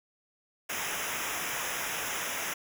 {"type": "noise with comb filter", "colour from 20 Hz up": "pink", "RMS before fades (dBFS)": -34, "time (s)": [0.69, 2.54], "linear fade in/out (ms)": 10, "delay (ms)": 0.23, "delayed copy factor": -0.95, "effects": []}